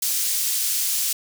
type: high-pass noise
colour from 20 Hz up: pink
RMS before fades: -23 dBFS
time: 0.02-1.13 s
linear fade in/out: 5 ms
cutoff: 5800 Hz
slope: 12 dB/octave
effects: none